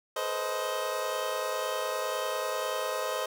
25% pulse tone cluster, 431.3 / 492 / 522 / 626 Hz, A4 / B4 / C5 / D#5, -35 / -7 / -4 / +10 cents, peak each -35 / -35 / -30 / -30 dBFS, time 0.16-3.26 s, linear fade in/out 5 ms, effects none

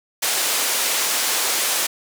white band-pass noise, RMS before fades -21 dBFS, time 0.22-1.87 s, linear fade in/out 10 ms, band 380 to 11000 Hz, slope 12 dB/octave, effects none

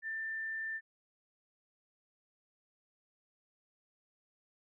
sine tone, 1783 Hz, A6, 22 cents sharp, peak -36 dBFS, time 0.02-0.81 s, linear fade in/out 50 ms, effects none

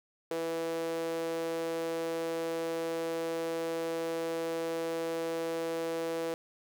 sawtooth tone with high-pass filter, 164.81 Hz, E3, in tune, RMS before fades -34 dBFS, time 0.31-6.34 s, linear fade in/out 0 ms, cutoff 430 Hz, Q 9.4, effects none

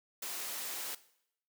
white high-pass noise, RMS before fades -40 dBFS, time 0.22-0.95 s, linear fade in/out 5 ms, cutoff 300 Hz, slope 12 dB/octave, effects noise-tail reverb RT60 0.7 s tail -17 dB re dry

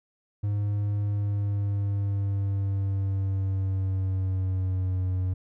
triangle tone with pitch glide, 102.6 to 92.47 Hz, G#2 to F#2, -21 to -1 cents, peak -22 dBFS, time 0.43-5.34 s, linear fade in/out 10 ms, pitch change -180 cents, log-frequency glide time 1.03-5.03 s, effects none

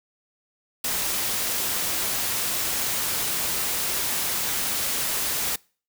white noise, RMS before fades -26 dBFS, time 0.84-5.56 s, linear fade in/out 5 ms, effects noise-tail reverb RT60 0.4 s tail -25 dB re dry

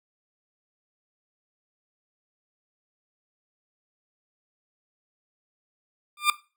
20% pulse tone with exponential growth, 1197 Hz, D6, 33 cents sharp, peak -9 dBFS, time 6.17-6.3 s, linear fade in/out 2 ms, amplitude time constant 28 ms, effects noise-tail reverb RT60 0.3 s tail -17 dB re dry

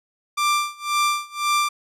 sawtooth tone with tremolo, 1182 Hz, D6, 11 cents sharp, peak -13 dBFS, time 0.37-1.69 s, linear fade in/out 10 ms, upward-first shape sine, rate 1.9 Hz, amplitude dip 95%, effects low-pass 11000 Hz 12 dB/octave

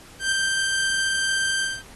sawtooth tone with ADSR envelope, 1569 Hz, G6, 1 cent sharp, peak -15 dBFS, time 0.19-1.83 s, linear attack 130 ms, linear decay 3 ms, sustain -3 dB, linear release 230 ms, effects pink hiss -47 dBFS RMS until 1.95 s + AAC 32 kbps

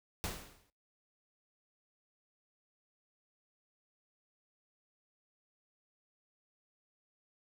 pink noise with exponential decay, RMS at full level -36 dBFS, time 0.24-0.7 s, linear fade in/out 0 ms, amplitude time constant 100 ms, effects noise-tail reverb RT60 0.3 s tail -22 dB re dry

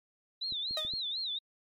sine tone with vibrato, 3846 Hz, B7, 47 cents flat, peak -33 dBFS, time 0.41-1.39 s, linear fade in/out 10 ms, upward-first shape sine, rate 4.1 Hz, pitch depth 180 cents each way
clicks, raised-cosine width 3 ms, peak -36 dBFS, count 4, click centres 0.523 / 0.71 / 0.85 / 0.937 s
sawtooth tone with exponential decay, 622.3 Hz, D#5, in tune, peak -29 dBFS, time 0.77-0.94 s, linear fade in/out 2 ms, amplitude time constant 35 ms
effects AAC 64 kbps

